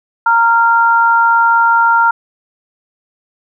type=tone pair together; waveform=sine; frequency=926 / 1387.4 Hz; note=A#5 / F6; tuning=-12 / -12 cents; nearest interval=perfect fifth; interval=700 cents; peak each=-10 dBFS; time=0.26-2.11 s; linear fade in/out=5 ms; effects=none